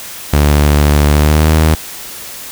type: tone with pitch glide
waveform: sawtooth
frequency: 73.42 to 78.69 Hz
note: D2 to D#2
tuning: 0 to +20 cents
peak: -3 dBFS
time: 0.33-1.75 s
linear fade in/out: 5 ms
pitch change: +120 cents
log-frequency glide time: 1.11-1.52 s
effects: white hiss -28 dBFS RMS until 2.51 s